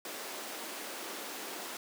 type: high-pass noise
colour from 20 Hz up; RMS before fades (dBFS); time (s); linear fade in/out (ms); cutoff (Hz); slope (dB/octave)
pink; -42; 0.05-1.77; 2; 280; 24
effects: none